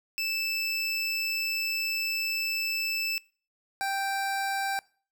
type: tone pair in turn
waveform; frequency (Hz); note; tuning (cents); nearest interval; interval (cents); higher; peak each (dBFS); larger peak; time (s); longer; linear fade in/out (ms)
25% pulse; 2637 / 784; E7 / G5; 0 / 0; octave + major sixth; 2100; first; -24; neither; 0.18-3.18 / 3.81-4.79; first; 0
effects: noise-tail reverb RT60 0.4 s tail -23 dB re dry